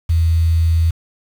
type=tone with quantisation; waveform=sine; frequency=82.41 Hz; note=E2; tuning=in tune; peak=-11 dBFS; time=0.09-0.91 s; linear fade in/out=10 ms; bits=6; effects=none